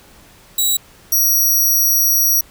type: tone pair in turn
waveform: 10% pulse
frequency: 3883 / 5756 Hz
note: B7 / F#8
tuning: -30 / -49 cents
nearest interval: perfect fifth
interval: 681 cents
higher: second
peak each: -6 / -6 dBFS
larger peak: neither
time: 0.58-0.77 / 1.12-2.41 s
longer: second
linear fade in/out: 5 ms
effects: pink hiss -46 dBFS RMS until 2.5 s